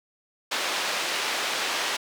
white band-pass noise, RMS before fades -28 dBFS, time 0.51-1.97 s, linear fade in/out 10 ms, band 400 to 3900 Hz, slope 12 dB/octave, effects none

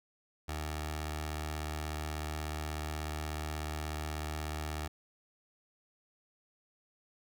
15% pulse tone with notch filter, 76.5 Hz, D#2, 29 cents flat, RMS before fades -38 dBFS, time 0.48-4.88 s, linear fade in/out 10 ms, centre 200 Hz, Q 0.61, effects none

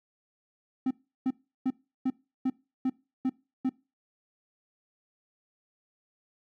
triangle tone bursts, 260 Hz, C4, 11 cents flat, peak -22 dBFS, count 8, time 0.86-3.694 s, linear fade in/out 5 ms, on 48 ms, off 350 ms, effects noise-tail reverb RT60 0.3 s tail -22 dB re dry

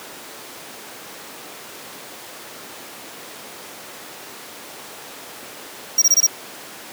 square tone bursts, 5660 Hz, F8, 22 cents sharp, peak -11 dBFS, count 5, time 5.98-6.267 s, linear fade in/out 5 ms, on 39 ms, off 23 ms, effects pink hiss -36 dBFS RMS until 6.92 s + high-pass 300 Hz 12 dB/octave

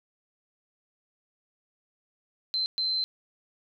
sine tone bursts at uneven times, 4092 Hz, C8, 39 cents flat, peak -25 dBFS, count 2, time 2.54-2.66 / 2.78-3.04 s, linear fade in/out 0 ms, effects none

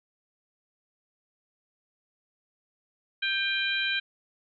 harmonic tone with a mistuned harmonic, 787 Hz, G5, 7 cents sharp, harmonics 2 / 3 / 4 / 5, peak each -29 / -31 / -32 / -33 dBFS, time 3.22-4 s, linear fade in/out 10 ms, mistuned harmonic 3, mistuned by +31 cents, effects none

